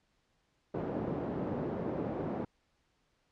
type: band-pass noise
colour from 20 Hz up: pink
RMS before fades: -36 dBFS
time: 0.74-2.45 s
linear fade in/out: 5 ms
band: 180 to 550 Hz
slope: 12 dB/octave
effects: pink hiss -75 dBFS RMS until 3.31 s + low-pass 6000 Hz 12 dB/octave